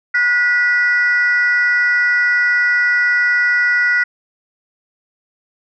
sine tone pair together, 1454 / 1959.4 Hz, F#6 / B6, -31 / -14 cents, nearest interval perfect fourth, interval 517 cents, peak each -13 dBFS, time 0.14-4.04 s, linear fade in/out 10 ms, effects tanh soft clip ceiling -7 dBFS

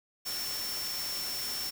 sine tone in noise, 5420 Hz, E8, 47 cents sharp, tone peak -35 dBFS, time 0.25-1.71 s, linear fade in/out 20 ms, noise white, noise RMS -38 dBFS, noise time 0.25-1.71 s, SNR 0 dB, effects none

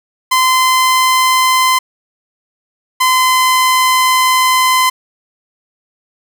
sawtooth tone pair in turn, 1031 / 1026.4 Hz, C6 / C6, -26 / -34 cents, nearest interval unison, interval 8 cents, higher first, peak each -5 dBFS, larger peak neither, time 0.31-1.79 / 3-4.9 s, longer second, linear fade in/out 10 ms, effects none

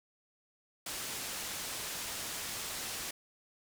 white low-pass noise, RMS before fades -40 dBFS, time 0.86-3.11 s, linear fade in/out 5 ms, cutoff 10000 Hz, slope 12 dB/octave, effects none

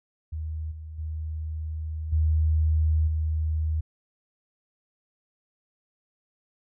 sine tone with level steps, 78.4 Hz, D#2, 14 cents sharp, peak -29 / -36 / -29 / -19 / -23 dBFS, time 0.32-3.81 s, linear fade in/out 10 ms, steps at 0.71 / 0.98 / 2.12 / 3.07 s, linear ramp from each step 10 ms, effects none

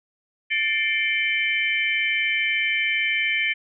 sine tone cluster, 1771 / 2121 / 2334 / 3058 Hz, A6 / C7 / D7 / G7, +11 / +23 / -11 / -44 cents, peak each -27 / -26 / -23 / -29 dBFS, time 0.5-3.54 s, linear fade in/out 20 ms, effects none

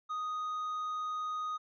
triangle tone, 1244.5 Hz, D#6, in tune, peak -32 dBFS, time 0.09-1.58 s, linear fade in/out 20 ms, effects resampled to 16000 Hz

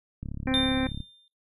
click train, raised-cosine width 5 ms, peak -23 dBFS, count 28, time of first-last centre 0.23-1.004 s, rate 34.9 Hz
harmonic tone, 260.6 Hz, C4, 7 cents flat, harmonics 1 / 2 / 3 / 4 / 5 / 6 / 7 / 8 / 9, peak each -25 / -34 / -37 / -42 / -45 / -39 / -38 / -46 / -40 dBFS, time 0.47-0.87 s, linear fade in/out 2 ms
triangle tone with exponential decay, 3600 Hz, A7, 39 cents sharp, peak -20 dBFS, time 0.54-1.28 s, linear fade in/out 1 ms, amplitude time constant 160 ms
effects noise-tail reverb RT60 0.2 s tail -19 dB re dry + resampled to 32000 Hz

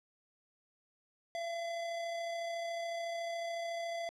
square tone with amplitude modulation, 677 Hz, E5, 46 cents sharp, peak -36 dBFS, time 1.35-4.09 s, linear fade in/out 0 ms, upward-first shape sine, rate 33.9 Hz, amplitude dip 25%, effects low-pass 6000 Hz 12 dB/octave

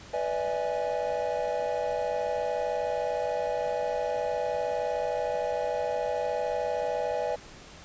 triangle chord, E dominant seventh, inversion second, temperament equal with one note detuned, 493.9 / 587.3 / 646.8 / 830.6 Hz, B4 / D5 / E5 / G#5, 0 / 0 / -33 / 0 cents, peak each -30 / -30 / -31 / -32 dBFS, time 0.13-7.36 s, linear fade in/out 10 ms, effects pink hiss -48 dBFS RMS until 7.84 s + resampled to 16000 Hz

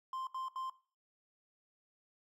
triangle tone bursts, 1046.5 Hz, C6, in tune, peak -36 dBFS, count 3, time 0.13-0.698 s, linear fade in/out 2 ms, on 140 ms, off 74 ms, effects noise-tail reverb RT60 0.4 s tail -18 dB re dry

